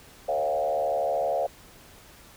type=tone with frequency modulation; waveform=sine; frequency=622.3 Hz; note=D#5; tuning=in tune; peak=-23 dBFS; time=0.28-1.47 s; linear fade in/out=10 ms; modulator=73.1 Hz; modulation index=1.7; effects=pink hiss -51 dBFS RMS until 2.36 s